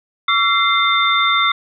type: tone cluster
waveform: sine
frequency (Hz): 1141 / 1353 / 2086 / 3589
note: C#6 / E6 / C7 / A7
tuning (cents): +50 / +45 / -6 / +34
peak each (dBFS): -18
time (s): 0.28-1.52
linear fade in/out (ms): 5
effects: none